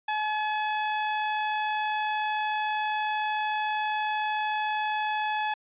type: tone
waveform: sawtooth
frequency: 853 Hz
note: G#5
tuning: 46 cents sharp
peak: -22 dBFS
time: 0.08-5.54 s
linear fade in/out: 5 ms
effects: resampled to 8000 Hz